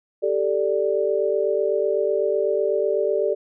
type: chord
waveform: sine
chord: G suspended second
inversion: none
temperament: equal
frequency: 392 / 440 / 587.3 Hz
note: G4 / A4 / D5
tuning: 0 / 0 / 0 cents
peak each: -23 dBFS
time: 0.22-3.35 s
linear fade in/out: 20 ms
effects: none